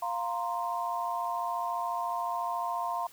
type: chord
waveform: sine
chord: F suspended fourth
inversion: none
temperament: equal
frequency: 698.5 / 932.3 / 1046.5 Hz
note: F5 / Bb5 / C6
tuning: 0 / 0 / 0 cents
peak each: -34 dBFS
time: 0.02-3.07 s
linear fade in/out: 5 ms
effects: white hiss -55 dBFS RMS until 3.12 s